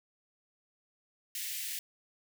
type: high-pass noise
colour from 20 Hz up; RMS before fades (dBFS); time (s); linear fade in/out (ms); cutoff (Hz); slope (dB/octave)
white; -38; 1.35-1.79; 2; 1800; 48
effects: none